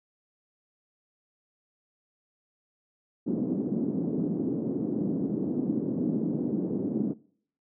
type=band-pass noise; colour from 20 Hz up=white; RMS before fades=-29 dBFS; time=3.26-7.14 s; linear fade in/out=20 ms; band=180 to 310 Hz; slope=24 dB/octave; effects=noise-tail reverb RT60 0.6 s tail -23 dB re dry